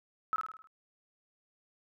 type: tone with echo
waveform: sine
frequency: 1296 Hz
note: E6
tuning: 30 cents flat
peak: -27 dBFS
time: 0.33-0.36 s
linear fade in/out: 0 ms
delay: 52 ms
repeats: 6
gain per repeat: -5 dB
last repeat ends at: 0.672 s
effects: none